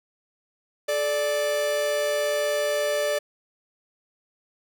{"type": "tone pair together", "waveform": "45% pulse", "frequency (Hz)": [430.4, 587.3], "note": ["A4", "D5"], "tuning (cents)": [-38, 0], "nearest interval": "perfect fourth", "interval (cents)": 538, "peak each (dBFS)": [-31, -23], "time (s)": [0.88, 3.19], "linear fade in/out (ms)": 10, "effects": []}